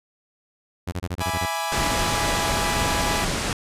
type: tone bursts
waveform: sawtooth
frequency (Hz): 89.6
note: F2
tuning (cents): +45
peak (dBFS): -21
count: 8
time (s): 0.87-1.461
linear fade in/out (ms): 10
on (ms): 52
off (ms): 25
type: chord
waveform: sawtooth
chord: E dominant seventh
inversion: none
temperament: equal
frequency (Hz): 659.3 / 830.6 / 987.8 / 1174.7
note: E5 / G#5 / B5 / D6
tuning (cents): 0 / 0 / 0 / 0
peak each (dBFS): -28 / -24 / -26 / -29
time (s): 1.2-3.25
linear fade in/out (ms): 10
type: low-pass noise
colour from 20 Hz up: pink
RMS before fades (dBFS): -25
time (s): 1.72-3.53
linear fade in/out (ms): 2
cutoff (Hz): 9300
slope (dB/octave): 24
effects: resampled to 32000 Hz